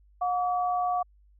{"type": "tone pair together", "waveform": "sine", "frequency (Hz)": [720.5, 1143], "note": ["F#5", "D6"], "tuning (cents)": [-46, -47], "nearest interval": "minor sixth", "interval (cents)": 799, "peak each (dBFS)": [-25, -31], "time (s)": [0.21, 1.03], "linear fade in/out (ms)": 10, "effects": ["added 50 Hz sine -56 dBFS peak until 1.39 s"]}